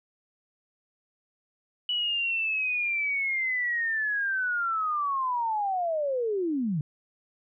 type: linear sweep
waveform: sine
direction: down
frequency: 2960 to 138.59 Hz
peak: -25 dBFS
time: 1.89-6.81 s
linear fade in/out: 2 ms
effects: none